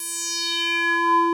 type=tone with band-pass filter sweep; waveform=square; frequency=338.5 Hz; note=E4; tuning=46 cents sharp; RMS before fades=-22 dBFS; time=0-1.33 s; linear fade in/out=2 ms; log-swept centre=11000 to 700 Hz; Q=3.4; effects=none